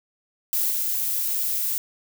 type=noise with level steps; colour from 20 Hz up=violet; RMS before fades=-23 / -25 dBFS; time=0.53-1.78 s; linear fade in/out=0 ms; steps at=0.7 s; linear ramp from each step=10 ms; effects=none